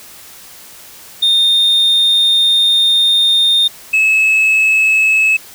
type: tone pair in turn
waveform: sine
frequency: 3651 / 2590 Hz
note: A#7 / E7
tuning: -37 / -31 cents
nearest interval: tritone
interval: 594 cents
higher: first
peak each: -6 dBFS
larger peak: neither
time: 1.22-3.68 / 3.93-5.37 s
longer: first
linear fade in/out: 10 ms
effects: tanh soft clip ceiling -7 dBFS + white hiss -37 dBFS RMS until 5.54 s